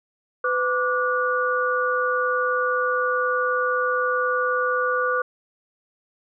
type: tone cluster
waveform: sine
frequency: 502 / 1172 / 1453 Hz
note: B4 / D6 / F#6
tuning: +28 / -4 / -32 cents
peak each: -24 dBFS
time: 0.44-5.22 s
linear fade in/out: 5 ms
effects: none